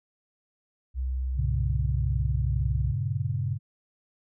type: tone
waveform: sine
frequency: 64.3 Hz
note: C2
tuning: 30 cents flat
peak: -26 dBFS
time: 0.94-2.95 s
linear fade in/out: 50 ms
type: chord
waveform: sine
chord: G diminished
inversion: none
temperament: equal with one note detuned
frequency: 96.65 / 116.54 / 138.59 Hz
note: G2 / Bb2 / Db3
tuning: -24 / 0 / 0 cents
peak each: -30 dBFS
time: 1.35-3.59 s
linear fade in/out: 50 ms
effects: none

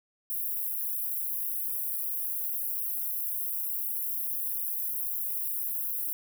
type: high-pass noise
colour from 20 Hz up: white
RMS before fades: -32 dBFS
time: 0.3-6.13 s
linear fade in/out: 0 ms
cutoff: 11000 Hz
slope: 48 dB/octave
effects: none

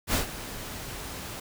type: noise with ADSR envelope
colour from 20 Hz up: pink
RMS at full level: -24 dBFS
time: 0.07-1.4 s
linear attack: 70 ms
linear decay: 120 ms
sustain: -14 dB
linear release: 5 ms
effects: none

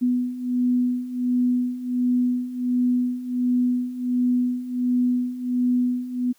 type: beating tone pair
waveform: sine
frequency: 246.9 / 248.3 Hz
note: B3 / B3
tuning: 0 / +9 cents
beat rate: 1.4 Hz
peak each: -25 / -21 dBFS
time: 0.01-6.33 s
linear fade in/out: 20 ms
effects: white hiss -61 dBFS RMS until 6.38 s

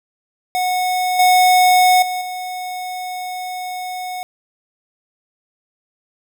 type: tone with level steps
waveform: square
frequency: 733 Hz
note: F#5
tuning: 16 cents flat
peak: -17 / -10 / -21 / -25 dBFS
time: 0.55-4.23 s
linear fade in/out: 0 ms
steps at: 1.19 / 2.02 / 2.21 s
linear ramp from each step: 5 ms
effects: none

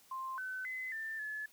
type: tone with pitch steps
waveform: sine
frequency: 1051 / 1517 / 2033 / 1783 / 1717 Hz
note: C6 / F#6 / B6 / A6 / A6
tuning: +7 / +43 / +50 / +22 / -43 cents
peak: -38 dBFS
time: 0.11-1.46 s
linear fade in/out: 5 ms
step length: 270 ms
effects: white hiss -64 dBFS RMS until 1.52 s

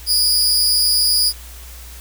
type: tone with amplitude modulation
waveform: sawtooth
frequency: 4916 Hz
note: D#8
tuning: 22 cents flat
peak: -6 dBFS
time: 0.06-1.33 s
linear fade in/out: 50 ms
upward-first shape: sine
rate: 220 Hz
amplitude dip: 95%
effects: added 60 Hz sine -35 dBFS peak until 2 s + white hiss -40 dBFS RMS until 2 s

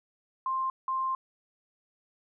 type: tone bursts at uneven times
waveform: sine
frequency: 1052 Hz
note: C6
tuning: 9 cents sharp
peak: -27 dBFS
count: 2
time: 0.46-0.7 / 0.88-1.15 s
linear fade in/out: 2 ms
effects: none

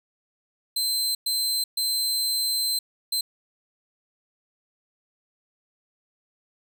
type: tone bursts at uneven times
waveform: sawtooth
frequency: 4100 Hz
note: C8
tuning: 36 cents flat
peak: -20 dBFS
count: 4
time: 0.76-1.15 / 1.26-1.64 / 1.77-2.79 / 3.12-3.21 s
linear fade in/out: 5 ms
effects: none

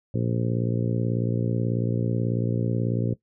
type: harmonic tone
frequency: 58.27 Hz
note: A#1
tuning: in tune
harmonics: 2 / 3 / 4 / 5 / 6 / 7 / 8 / 9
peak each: -25 / -29 / -31 / -33 / -35 / -36 / -37 / -38 dBFS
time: 0.14-3.14 s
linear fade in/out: 5 ms
effects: noise-tail reverb RT60 0.1 s tail -17 dB re dry

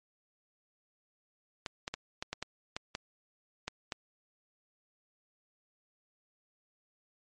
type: clicks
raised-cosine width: 0.2 ms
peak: -18 dBFS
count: 10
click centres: 1.662 / 1.879 / 1.94 / 2.225 / 2.33 / 2.426 / 2.765 / 2.951 / 3.68 / 3.922 s
effects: MP3 48 kbps

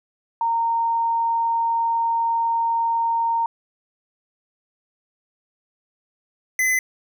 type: tone pair in turn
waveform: sine / square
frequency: 922 / 2027 Hz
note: A#5 / B6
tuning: -19 / +45 cents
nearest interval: octave + major second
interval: 1364 cents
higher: second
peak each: -18 dBFS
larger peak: neither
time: 0.41-3.46 / 6.59-6.79 s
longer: first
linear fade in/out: 2 ms
effects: none

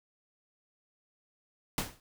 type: noise with exponential decay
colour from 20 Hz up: pink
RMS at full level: -28 dBFS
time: 1.78-2 s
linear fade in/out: 1 ms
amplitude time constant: 47 ms
effects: none

